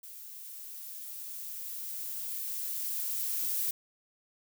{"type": "noise with level ramp", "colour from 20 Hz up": "violet", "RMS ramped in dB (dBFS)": [-47, -31], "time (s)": [0.03, 3.71], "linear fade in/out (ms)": 5, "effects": []}